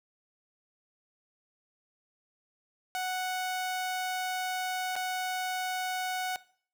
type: tone with dropouts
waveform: sawtooth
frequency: 740 Hz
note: F#5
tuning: in tune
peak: -27 dBFS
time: 2.95-6.36 s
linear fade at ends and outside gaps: 0 ms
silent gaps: 4.955-4.963 s
effects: noise-tail reverb RT60 0.5 s tail -19 dB re dry